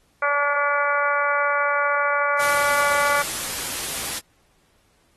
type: harmonic tone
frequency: 287.3 Hz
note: D4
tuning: 38 cents flat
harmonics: 2 / 3 / 4 / 5 / 6 / 7 / 8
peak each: -25 / -30 / -23 / -23 / -35 / -30 / -31 dBFS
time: 0.22-3.22 s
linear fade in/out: 5 ms
type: noise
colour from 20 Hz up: white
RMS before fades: -28 dBFS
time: 2.39-4.2 s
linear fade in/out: 20 ms
effects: pink hiss -63 dBFS RMS until 5.16 s + AAC 32 kbps